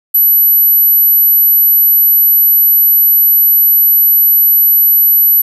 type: tone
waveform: sine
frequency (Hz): 11840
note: F#9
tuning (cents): 0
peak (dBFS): -5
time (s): 0.14-5.42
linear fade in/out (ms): 10
effects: 7-bit